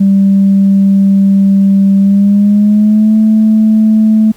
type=tone with pitch glide; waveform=sine; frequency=196 to 217.5 Hz; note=G3 to A3; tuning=0 to -20 cents; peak=-3 dBFS; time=0-4.32 s; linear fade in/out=10 ms; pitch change=+180 cents; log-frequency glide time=1.98-3.16 s; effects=tanh soft clip ceiling 0 dBFS + pink hiss -43 dBFS RMS until 4.36 s